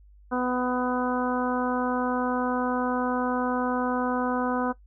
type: harmonic tone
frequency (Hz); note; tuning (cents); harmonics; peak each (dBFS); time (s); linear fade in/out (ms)
250; B3; +21; 1 / 2 / 3 / 4 / 5 / 6; -27 / -30 / -32 / -33 / -34 / -35; 0.31-4.73; 20
effects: noise-tail reverb RT60 0.1 s tail -17 dB re dry + added 50 Hz sine -50 dBFS peak until 4.86 s